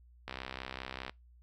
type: click train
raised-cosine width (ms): 0.3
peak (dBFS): -23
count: 54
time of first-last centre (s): 0.28-1.095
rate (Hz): 65
effects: noise-tail reverb RT60 0.2 s tail -25 dB re dry + added 60 Hz sine -57 dBFS peak until 1.42 s